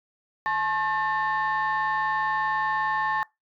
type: tone cluster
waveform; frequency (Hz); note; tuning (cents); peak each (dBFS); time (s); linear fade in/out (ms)
sine; 862 / 1079 / 1790; A5 / C#6 / A6; -36 / -47 / +29; -26; 0.46-3.23; 0
effects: noise-tail reverb RT60 0.2 s tail -24 dB re dry + tanh soft clip ceiling -18 dBFS